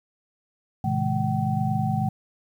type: tone cluster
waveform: sine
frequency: 111.4 / 133.2 / 160.4 / 209.6 / 763 Hz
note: A2 / C3 / E3 / G#3 / G5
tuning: +22 / +31 / -47 / +16 / -47 cents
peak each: -28 dBFS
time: 0.84-2.09 s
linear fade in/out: 5 ms
effects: 9-bit